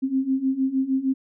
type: beating tone pair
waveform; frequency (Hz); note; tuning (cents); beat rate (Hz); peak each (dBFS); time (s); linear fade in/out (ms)
sine; 261.6 / 268.1; C4 / C4; 0 / +42; 6.5; -25 / -22; 0.02-1.14; 20
effects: none